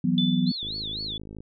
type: chord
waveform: sine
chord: E suspended second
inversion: none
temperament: equal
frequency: 164.81 / 185 / 246.9 Hz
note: E3 / F#3 / B3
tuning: 0 / 0 / 0 cents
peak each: -26 / -24 / -24 dBFS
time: 0.04-0.52 s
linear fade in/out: 5 ms
type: tone with exponential decay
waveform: sine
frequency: 3500 Hz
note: A7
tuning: 10 cents flat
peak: -23 dBFS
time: 0.18-0.83 s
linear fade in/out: 1 ms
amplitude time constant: 140 ms
type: tone with vibrato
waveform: sine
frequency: 3893 Hz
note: B7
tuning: 26 cents flat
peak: -30 dBFS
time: 0.46-1.18 s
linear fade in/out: 10 ms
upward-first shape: sine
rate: 4 Hz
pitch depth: 230 cents each way
type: click train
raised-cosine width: 3 ms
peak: -28 dBFS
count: 42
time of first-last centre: 0.63-1.405 s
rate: 52.9 Hz
effects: none